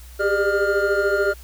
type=tone cluster; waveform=triangle; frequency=393.9 / 407.6 / 601 / 1411 Hz; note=G4 / G#4 / D5 / F6; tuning=+8 / -32 / +40 / +17 cents; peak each=-21 dBFS; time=0.19-1.34 s; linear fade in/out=20 ms; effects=added 61 Hz sine -39 dBFS peak until 1.43 s + white hiss -48 dBFS RMS until 1.43 s